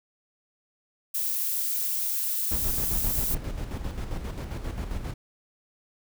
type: noise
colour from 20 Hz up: violet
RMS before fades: -28 dBFS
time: 1.14-3.35 s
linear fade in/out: 10 ms
type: noise with tremolo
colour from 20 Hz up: brown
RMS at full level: -30 dBFS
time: 2.51-5.14 s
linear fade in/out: 5 ms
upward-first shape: square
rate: 7.5 Hz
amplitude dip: 50%
effects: none